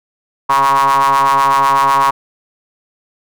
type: ring-modulated tone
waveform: square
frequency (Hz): 68.4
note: C#2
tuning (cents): -23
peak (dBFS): -7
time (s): 0.49-2.11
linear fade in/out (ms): 10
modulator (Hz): 1030
effects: none